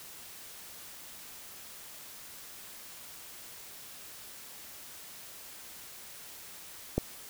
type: click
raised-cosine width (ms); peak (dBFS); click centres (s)
2; -13; 6.98
effects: white hiss -48 dBFS RMS until 7.29 s